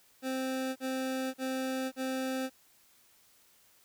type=tone bursts; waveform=25% pulse; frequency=261.6 Hz; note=C4; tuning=in tune; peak=-28 dBFS; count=4; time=0.22-2.5 s; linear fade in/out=50 ms; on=540 ms; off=40 ms; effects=white hiss -64 dBFS RMS until 3.84 s